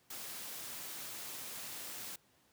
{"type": "noise", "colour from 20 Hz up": "white", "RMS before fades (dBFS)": -45, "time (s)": [0.1, 2.16], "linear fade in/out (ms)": 5, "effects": ["pink hiss -70 dBFS RMS until 2.52 s", "high-pass 100 Hz 12 dB/octave"]}